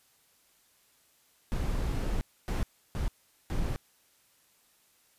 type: noise bursts at uneven times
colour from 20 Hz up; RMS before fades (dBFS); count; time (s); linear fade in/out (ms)
brown; -30; 4; 1.52-2.21 / 2.48-2.63 / 2.95-3.08 / 3.5-3.76; 0
effects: white hiss -66 dBFS RMS until 5.18 s + resampled to 32000 Hz